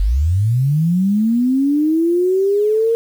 sine linear sweep, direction up, 43.48 to 463.1 Hz, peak -12 dBFS, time 0-2.95 s, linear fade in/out 0 ms, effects 7-bit

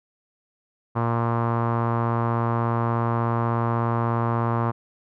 sawtooth tone with low-pass filter, 116.54 Hz, A#2, in tune, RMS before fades -23 dBFS, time 0.95-4.72 s, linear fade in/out 20 ms, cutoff 1100 Hz, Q 3.6, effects none

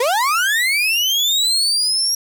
35% pulse linear sweep, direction up, 456.9 to 5670 Hz, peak -13 dBFS, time 0-2.15 s, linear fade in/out 5 ms, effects none

